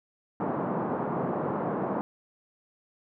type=band-pass noise; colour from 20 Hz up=pink; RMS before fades=-30 dBFS; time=0.4-2.01 s; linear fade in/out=0 ms; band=160 to 1100 Hz; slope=24 dB/octave; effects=none